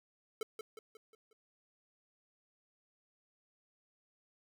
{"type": "tone with echo", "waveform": "square", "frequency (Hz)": 440, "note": "A4", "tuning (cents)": 0, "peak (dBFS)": -36, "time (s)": [0.41, 0.43], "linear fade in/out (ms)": 2, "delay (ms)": 180, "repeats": 5, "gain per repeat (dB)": -6, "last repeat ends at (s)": 1.33, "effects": []}